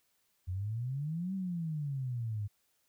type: exponential two-way sweep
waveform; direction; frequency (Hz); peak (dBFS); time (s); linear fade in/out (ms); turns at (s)
sine; up then down; 87.31 to 194.9 to 100.4; -33; 0.47-2.48; 20; 1.34
effects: white hiss -75 dBFS RMS until 2.88 s